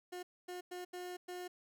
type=tone bursts at uneven times; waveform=30% pulse; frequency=359.3 Hz; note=F4; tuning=49 cents sharp; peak=-40 dBFS; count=5; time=0.12-0.23 / 0.48-0.61 / 0.71-0.85 / 0.93-1.17 / 1.28-1.48 s; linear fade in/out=10 ms; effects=none